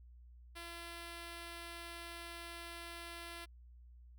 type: tone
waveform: 5% pulse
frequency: 340.2 Hz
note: F4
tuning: 45 cents flat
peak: -35 dBFS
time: 0.55-3.46 s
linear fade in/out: 20 ms
effects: added 60 Hz sine -55 dBFS peak until 4.18 s